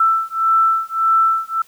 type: beating tone pair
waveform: sine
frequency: 1328 / 1329.7 Hz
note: E6 / E6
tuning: +12 / +15 cents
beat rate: 1.7 Hz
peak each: -16 dBFS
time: 0-1.62 s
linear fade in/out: 5 ms
effects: white hiss -51 dBFS RMS until 1.67 s